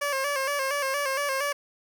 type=tone with vibrato; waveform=15% pulse; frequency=554.4 Hz; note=C#5; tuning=in tune; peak=-19 dBFS; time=0.01-1.53 s; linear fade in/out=10 ms; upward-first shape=square; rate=4.3 Hz; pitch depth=62 cents each way; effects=none